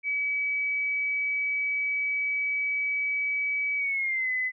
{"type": "tone with pitch glide", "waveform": "sine", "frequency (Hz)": [2282, 2021], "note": ["C#7", "B6"], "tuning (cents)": [50, 39], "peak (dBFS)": -25, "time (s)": [0.03, 4.52], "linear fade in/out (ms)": 50, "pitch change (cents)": -211, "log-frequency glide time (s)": [3.77, 4.3], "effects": []}